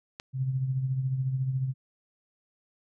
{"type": "click", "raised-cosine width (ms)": 0.2, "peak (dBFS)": -21, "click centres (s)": 0.199}
{"type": "tone with tremolo", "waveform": "sine", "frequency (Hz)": 131.5, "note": "C3", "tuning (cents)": 9, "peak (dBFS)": -23, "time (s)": [0.33, 1.74], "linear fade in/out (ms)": 50, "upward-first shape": "triangle", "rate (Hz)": 14, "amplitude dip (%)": 60}
{"effects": []}